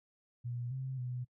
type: tone with pitch steps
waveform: sine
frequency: 121 / 131.7 / 124.5 Hz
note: B2 / C3 / B2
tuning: -35 / +12 / +14 cents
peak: -36 dBFS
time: 0.44-1.25 s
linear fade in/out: 20 ms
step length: 270 ms
effects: noise-tail reverb RT60 0.1 s tail -22 dB re dry